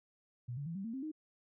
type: tone with pitch steps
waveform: sine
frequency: 121.8 / 142.36 / 166.38 / 194.47 / 227.3 / 265.6 / 310.5 Hz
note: B2 / C#3 / E3 / G3 / A#3 / C4 / D#4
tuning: -24 / +46 / +16 / -14 / -43 / +26 / -3 cents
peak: -38 dBFS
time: 0.48-1.117 s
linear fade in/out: 10 ms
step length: 91 ms
effects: none